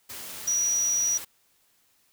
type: tone in noise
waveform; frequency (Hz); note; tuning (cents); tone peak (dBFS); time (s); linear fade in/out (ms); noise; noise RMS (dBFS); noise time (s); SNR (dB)
sine; 5810; F#8; -32; -22; 0.47-1.18; 10; white; -39; 0.09-1.25; +14
effects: white hiss -66 dBFS RMS until 2.12 s